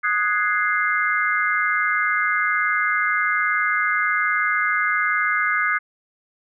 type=chord; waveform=sine; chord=Ab dominant seventh; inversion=second; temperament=equal; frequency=1244.5 / 1480 / 1661.2 / 2093 Hz; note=Eb6 / Gb6 / Ab6 / C7; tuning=0 / 0 / 0 / 0 cents; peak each=-23 / -24 / -24 / -23 dBFS; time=0.03-5.79 s; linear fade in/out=20 ms; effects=none